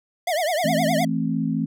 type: tone with vibrato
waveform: square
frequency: 659.3 Hz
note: E5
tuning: in tune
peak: -21 dBFS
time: 0.27-1.05 s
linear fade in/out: 5 ms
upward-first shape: triangle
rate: 9.7 Hz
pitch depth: 230 cents each way
type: chord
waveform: sine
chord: A minor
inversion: second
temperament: just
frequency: 165 / 220 / 264 Hz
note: E3 / A3 / C4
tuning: +2 / 0 / +16 cents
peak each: -25 dBFS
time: 0.64-1.66 s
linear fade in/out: 10 ms
effects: none